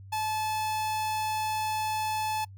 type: tone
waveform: 45% pulse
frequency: 866 Hz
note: A5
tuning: 28 cents flat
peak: -28 dBFS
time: 0.12-2.45 s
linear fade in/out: 10 ms
effects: noise-tail reverb RT60 0.1 s tail -26 dB re dry + added 97 Hz sine -44 dBFS peak until 2.57 s